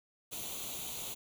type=noise with comb filter; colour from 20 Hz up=white; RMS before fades=-41 dBFS; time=0.31-1.15 s; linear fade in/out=20 ms; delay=0.29 ms; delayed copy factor=+0.75; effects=none